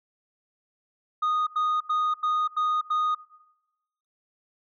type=tone bursts; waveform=sine; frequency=1238 Hz; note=D#6; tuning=9 cents flat; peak=-19 dBFS; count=6; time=1.22-3.15 s; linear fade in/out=10 ms; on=250 ms; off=86 ms; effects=noise-tail reverb RT60 1.0 s tail -21 dB re dry + tanh soft clip ceiling -21 dBFS